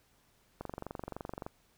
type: click train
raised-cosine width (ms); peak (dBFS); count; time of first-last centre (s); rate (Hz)
1; -25; 21; 0.61-1.465; 23.4
effects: pink hiss -69 dBFS RMS until 1.77 s